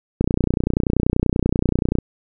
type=click train; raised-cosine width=3 ms; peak=-4 dBFS; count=55; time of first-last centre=0.21-1.986 s; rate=30.4 Hz; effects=none